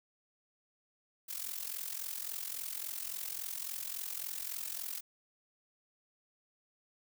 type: noise with amplitude modulation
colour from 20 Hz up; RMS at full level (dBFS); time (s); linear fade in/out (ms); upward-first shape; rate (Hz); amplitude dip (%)
blue; -37; 1.28-5.01; 20; sine; 43.6; 80
effects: none